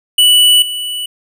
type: tone with level steps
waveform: square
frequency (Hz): 2960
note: F#7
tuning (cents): 0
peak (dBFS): -6 / -19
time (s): 0.18-1.06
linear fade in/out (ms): 5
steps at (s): 0.62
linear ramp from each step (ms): 2
effects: none